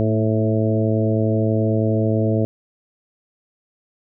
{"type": "harmonic tone with a mistuned harmonic", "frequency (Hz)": 109.3, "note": "A2", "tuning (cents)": -11, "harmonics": [1, 2, 3, 4, 5, 6], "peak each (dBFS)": [-19, -22, -24, -25, -26, -27], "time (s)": [0, 2.45], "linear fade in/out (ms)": 0, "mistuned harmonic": 2, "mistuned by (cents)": 26, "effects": []}